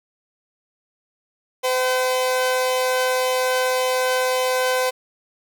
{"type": "tone pair together", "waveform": "sawtooth", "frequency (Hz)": [510.6, 765], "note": ["C5", "G5"], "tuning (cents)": [-42, -42], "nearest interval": "perfect fifth", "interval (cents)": 700, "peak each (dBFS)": [-15, -23], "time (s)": [1.63, 4.91], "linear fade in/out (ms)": 20, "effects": []}